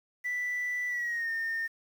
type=tone with pitch glide; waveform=sine; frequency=1975.5 to 1822 Hz; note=B6 to A#6; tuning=0 to -40 cents; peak=-28 dBFS; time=0.24-1.68 s; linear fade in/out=20 ms; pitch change=-140 cents; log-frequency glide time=0.88-1.31 s; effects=tanh soft clip ceiling -27 dBFS + 9-bit